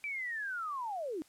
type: linear sweep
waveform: sine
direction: down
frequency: 2349 to 284.6 Hz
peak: -35 dBFS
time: 0.04-1.22 s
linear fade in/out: 0 ms
effects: white hiss -64 dBFS RMS until 1.28 s + low-pass 11000 Hz 12 dB/octave